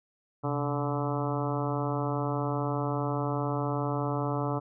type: harmonic tone with a mistuned harmonic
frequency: 144.9 Hz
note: D3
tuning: 23 cents flat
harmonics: 1 / 2 / 3 / 4 / 5 / 6 / 7 / 8 / 9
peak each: -31 / -34 / -36 / -37 / -38 / -39 / -39 / -40 / -41 dBFS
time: 0.43-4.6 s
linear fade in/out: 20 ms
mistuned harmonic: 1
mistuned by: -150 cents
effects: none